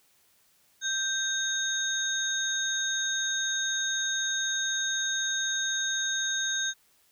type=tone cluster; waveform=sine; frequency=1564 / 3704 / 6420 Hz; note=G6 / A#7 / G8; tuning=-4 / -12 / +40 cents; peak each=-31 dBFS; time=0.81-6.74 s; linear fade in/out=50 ms; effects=white hiss -65 dBFS RMS until 7.11 s